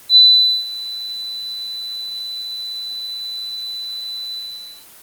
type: tone with ADSR envelope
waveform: sine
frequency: 3994 Hz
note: B7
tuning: 19 cents sharp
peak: -4 dBFS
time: 0.09-4.87 s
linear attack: 70 ms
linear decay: 480 ms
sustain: -20 dB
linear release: 540 ms
effects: white hiss -43 dBFS RMS until 5.02 s + Opus 24 kbps